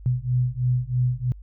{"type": "beating tone pair", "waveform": "sine", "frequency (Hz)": [123.47, 126.57], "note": ["B2", "B2"], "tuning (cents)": [0, 43], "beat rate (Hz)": 3.1, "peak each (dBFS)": -23, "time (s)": [0.06, 1.32], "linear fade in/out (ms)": 0, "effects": ["added 50 Hz sine -39 dBFS peak until 1.42 s"]}